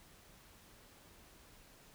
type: silence
effects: pink hiss -61 dBFS RMS until 1.94 s